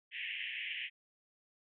white band-pass noise, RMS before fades -41 dBFS, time 0.11-0.9 s, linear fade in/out 50 ms, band 1800 to 3100 Hz, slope 96 dB/octave, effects none

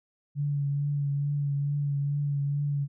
sine tone with vibrato, 143 Hz, D3, 46 cents flat, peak -25 dBFS, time 0.35-2.88 s, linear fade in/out 50 ms, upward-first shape triangle, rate 2.3 Hz, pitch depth 28 cents each way, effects none

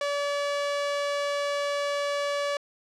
sawtooth tone, 573 Hz, D5, 43 cents flat, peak -22 dBFS, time 0.01-2.57 s, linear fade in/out 2 ms, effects low-pass 6000 Hz 12 dB/octave

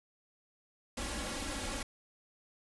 pink noise with comb filter, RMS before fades -38 dBFS, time 0.97-1.83 s, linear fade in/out 5 ms, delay 3.6 ms, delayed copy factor +0.8, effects resampled to 24000 Hz

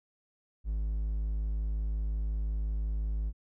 triangle tone, 52.8 Hz, G#1, 29 cents sharp, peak -27 dBFS, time 0.64-3.33 s, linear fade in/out 50 ms, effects none

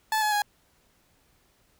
30% pulse tone with pitch steps, 869 / 848.2 / 827.8 Hz, A5 / G#5 / G#5, -22 / +36 / -6 cents, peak -20 dBFS, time 0.12-0.42 s, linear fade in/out 2 ms, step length 100 ms, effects pink hiss -65 dBFS RMS until 1.79 s

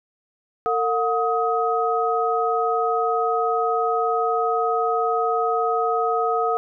sine tone cluster, 454.2 / 722 / 1262 Hz, A#4 / F#5 / D#6, -45 / -43 / +24 cents, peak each -23 dBFS, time 0.66-6.57 s, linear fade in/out 0 ms, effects none

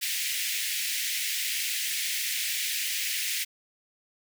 pink high-pass noise, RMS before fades -30 dBFS, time 0.01-3.45 s, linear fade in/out 20 ms, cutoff 1900 Hz, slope 48 dB/octave, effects none

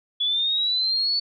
sine linear sweep, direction up, 3400 to 4481 Hz, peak -20 dBFS, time 0.2-1.2 s, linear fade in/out 10 ms, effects none

